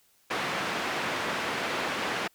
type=band-pass noise; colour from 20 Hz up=white; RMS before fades=-31 dBFS; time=0.3-2.28 s; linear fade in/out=10 ms; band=160 to 2100 Hz; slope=12 dB/octave; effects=white hiss -65 dBFS RMS until 2.34 s